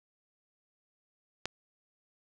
click, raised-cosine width 0.2 ms, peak -15 dBFS, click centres 1.456 s, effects none

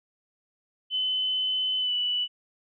sine tone with pitch glide, 3032 to 2963 Hz, F#7 to F#7, +42 to +2 cents, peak -24 dBFS, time 0.9-2.28 s, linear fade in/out 50 ms, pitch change -40 cents, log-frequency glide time 1.79-1.93 s, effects none

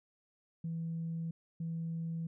sine tone pair in turn, 164.81 / 164.81 Hz, E3 / E3, 0 / 0 cents, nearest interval unison, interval 0 cents, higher neither, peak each -34 / -34 dBFS, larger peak neither, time 0.64-1.31 / 1.6-2.27 s, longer neither, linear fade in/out 5 ms, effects tanh soft clip ceiling -31 dBFS

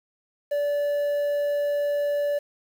triangle tone with quantisation, 579 Hz, D5, 25 cents flat, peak -20 dBFS, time 0.51-2.39 s, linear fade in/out 10 ms, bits 8, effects none

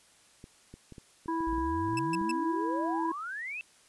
clicks, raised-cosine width 3 ms, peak -33 dBFS, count 11, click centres 0.441 / 0.74 / 0.923 / 0.982 / 1.259 / 1.406 / 1.53 / 1.582 / 1.884 / 1.932 / 2.214 s
harmonic tone, 328.6 Hz, E4, 5 cents flat, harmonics 1 / 3 / 5, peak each -31 / -32 / -46 dBFS, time 1.28-3.12 s, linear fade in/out 5 ms
sine exponential sweep, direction up, 49 to 2694 Hz, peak -35 dBFS, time 1.47-3.61 s, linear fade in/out 0 ms
sawtooth tone bursts, 2637 Hz, E7, in tune, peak -29 dBFS, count 3, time 1.97-2.313 s, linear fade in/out 2 ms, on 21 ms, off 140 ms
effects white hiss -61 dBFS RMS until 3.88 s + resampled to 24000 Hz

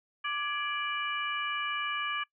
harmonic tone with a mistuned harmonic, 587.3 Hz, D5, in tune, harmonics 2 / 3 / 4 / 5, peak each -34 / -36 / -37 / -38 dBFS, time 0.24-2.24 s, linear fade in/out 10 ms, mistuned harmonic 3, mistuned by -83 cents, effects noise-tail reverb RT60 0.1 s tail -23 dB re dry

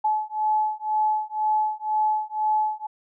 sine beating tone pair, 857 / 859 Hz, A5 / A5, -46 / -42 cents, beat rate 2 Hz, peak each -24 dBFS, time 0.04-2.87 s, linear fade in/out 10 ms, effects none

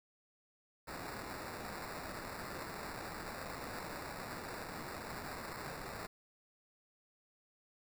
violet noise with sample-and-hold, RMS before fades -45 dBFS, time 0.87-6.07 s, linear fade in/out 10 ms, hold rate 3150 Hz, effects none

